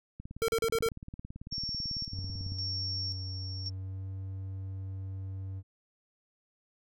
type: click train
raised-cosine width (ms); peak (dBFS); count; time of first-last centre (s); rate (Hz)
5; -30; 43; 0.2-2.52; 18.1
type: tone bursts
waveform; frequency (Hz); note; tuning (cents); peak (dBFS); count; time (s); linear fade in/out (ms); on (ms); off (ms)
square; 454.5; A#4; -44; -27; 5; 0.42-0.887; 0; 63; 38
type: tone with tremolo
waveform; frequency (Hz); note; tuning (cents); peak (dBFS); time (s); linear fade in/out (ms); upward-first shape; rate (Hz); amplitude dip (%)
sine; 5480; F8; -34; -33; 1.51-3.7; 20; square; 0.93; 60
type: tone with pitch glide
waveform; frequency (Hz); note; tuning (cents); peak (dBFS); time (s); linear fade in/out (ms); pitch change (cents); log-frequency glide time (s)
triangle; 93.2 to 95.76; F#2 to G2; +13 to -40; -34; 2.11-5.63; 50; +47; 3.34-4.08
effects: none